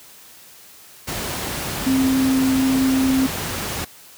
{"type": "tone in noise", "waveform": "sine", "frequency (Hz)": 263.9, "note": "C4", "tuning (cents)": 15, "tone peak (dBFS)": -15, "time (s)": [1.86, 3.27], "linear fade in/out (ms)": 10, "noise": "pink", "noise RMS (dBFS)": -26, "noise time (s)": [1.07, 3.85], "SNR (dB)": 8, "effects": ["white hiss -45 dBFS RMS until 4.17 s", "high-pass 60 Hz 12 dB/octave"]}